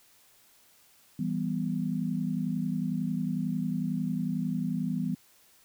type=chord; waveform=sine; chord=E minor; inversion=none; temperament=equal; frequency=164.81 / 196 / 246.9 Hz; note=E3 / G3 / B3; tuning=0 / 0 / 0 cents; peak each=-32 dBFS; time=1.19-5.15 s; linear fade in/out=5 ms; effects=white hiss -61 dBFS RMS until 5.64 s